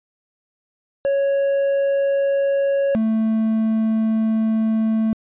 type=tone pair in turn; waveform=triangle; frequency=554.4 / 221.1 Hz; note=C#5 / A3; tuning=0 / +9 cents; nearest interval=octave + major third; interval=1591 cents; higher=first; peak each=-14 dBFS; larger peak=neither; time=1.05-2.95 / 2.95-5.13 s; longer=second; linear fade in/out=0 ms; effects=resampled to 8000 Hz

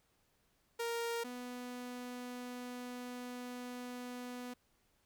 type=tone pair in turn; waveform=sawtooth; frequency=466.2 / 247.1 Hz; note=A#4 / B3; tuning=0 / +1 cents; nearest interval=major seventh; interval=1099 cents; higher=first; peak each=-32 / -39 dBFS; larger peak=first; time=0.79-1.24 / 1.24-4.54 s; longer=second; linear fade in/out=10 ms; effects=pink hiss -75 dBFS RMS until 5.05 s

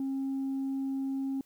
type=tone; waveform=sine; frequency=269.8 Hz; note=C#4; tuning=47 cents flat; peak=-28 dBFS; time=0-1.41 s; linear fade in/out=2 ms; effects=tanh soft clip ceiling -28 dBFS + white hiss -67 dBFS RMS until 1.45 s

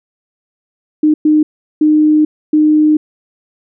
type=tone bursts at uneven times; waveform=sine; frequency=305.5 Hz; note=D#4; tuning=32 cents flat; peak=-6 dBFS; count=4; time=1.03-1.14 / 1.25-1.43 / 1.81-2.25 / 2.53-2.97 s; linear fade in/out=5 ms; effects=none

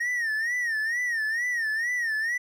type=tone with vibrato; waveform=triangle; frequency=1853 Hz; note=A#6; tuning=11 cents flat; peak=-23 dBFS; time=0-2.38 s; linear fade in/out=10 ms; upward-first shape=sine; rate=2.2 Hz; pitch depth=120 cents each way; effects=none

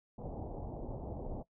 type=low-pass noise; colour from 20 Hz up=pink; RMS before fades=-42 dBFS; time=0.18-1.43 s; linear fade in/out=10 ms; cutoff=850 Hz; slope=48 dB/octave; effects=noise-tail reverb RT60 0.1 s tail -19 dB re dry

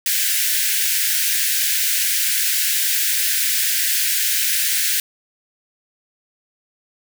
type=high-pass noise; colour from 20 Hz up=white; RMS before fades=-19 dBFS; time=0.06-5 s; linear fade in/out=2 ms; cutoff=1500 Hz; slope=96 dB/octave; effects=none

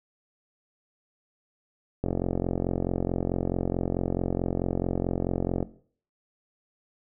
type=click train; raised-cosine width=2 ms; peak=-13 dBFS; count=161; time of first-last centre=2.04-5.627 s; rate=44.6 Hz; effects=noise-tail reverb RT60 0.5 s tail -17 dB re dry

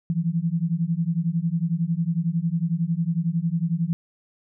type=beating tone pair; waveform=sine; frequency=161.9 / 172.9 Hz; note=E3 / F3; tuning=-31 / -17 cents; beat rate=11 Hz; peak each=-24 dBFS; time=0.1-3.93 s; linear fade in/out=0 ms; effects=none

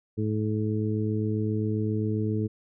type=harmonic tone; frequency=107.5 Hz; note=A2; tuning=40 cents flat; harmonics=1 / 2 / 3 / 4; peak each=-27 / -30 / -32 / -33 dBFS; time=0.17-2.48 s; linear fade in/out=20 ms; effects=none

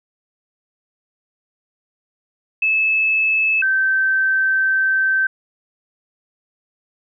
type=tone pair in turn; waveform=sine; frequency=2607 / 1550.1 Hz; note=E7 / G6; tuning=-20 / -20 cents; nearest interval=major sixth; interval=900 cents; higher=first; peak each=-14 dBFS; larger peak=neither; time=2.62-3.62 / 3.62-5.27 s; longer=second; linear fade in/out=5 ms; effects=none

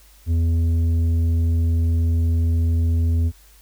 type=tone with tanh clipping; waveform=sine; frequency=83.1 Hz; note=E2; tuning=15 cents sharp; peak=-17 dBFS; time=0.26-3.32 s; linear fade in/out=50 ms; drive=7 dB; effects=added 50 Hz sine -49 dBFS peak until 3.61 s + white hiss -53 dBFS RMS until 3.61 s

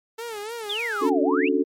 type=tone with vibrato; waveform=sawtooth; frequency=440 Hz; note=A4; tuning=in tune; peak=-27 dBFS; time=0.18-1.1 s; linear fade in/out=10 ms; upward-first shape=sine; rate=3.4 Hz; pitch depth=130 cents each way
type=exponential two-way sweep; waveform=sine; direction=down then up; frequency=3714 to 554 to 2915 Hz; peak=-25 dBFS; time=0.69-1.49 s; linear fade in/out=10 ms; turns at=1.22 s
type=chord; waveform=sine; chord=D major seventh; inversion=third; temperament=just; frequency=275.3 / 293.7 / 367.1 / 440.5 Hz; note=C#4 / D4 / F#4 / A4; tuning=-12 / 0 / -14 / +2 cents; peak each=-24 dBFS; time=1.01-1.64 s; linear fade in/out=20 ms
effects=MP3 64 kbps

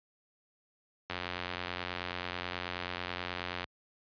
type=click train; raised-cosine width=0.3 ms; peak=-19 dBFS; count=228; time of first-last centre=1.1-3.642 s; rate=89.3 Hz; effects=high-pass 60 Hz 12 dB/octave + resampled to 11025 Hz

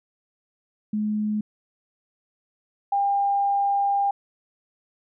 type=tone pair in turn; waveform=sine; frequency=212 / 800.4 Hz; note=G#3 / G5; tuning=+36 / +36 cents; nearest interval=octave + major seventh; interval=2300 cents; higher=second; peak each=-22 / -19 dBFS; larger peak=second; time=0.93-1.41 / 2.92-4.11 s; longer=second; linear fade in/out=5 ms; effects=none

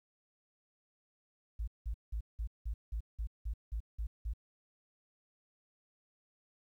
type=tone bursts; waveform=sine; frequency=54.7 Hz; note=A1; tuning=9 cents flat; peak=-33 dBFS; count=11; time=1.59-4.336 s; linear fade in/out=10 ms; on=86 ms; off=180 ms; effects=tanh soft clip ceiling -29 dBFS + 12-bit

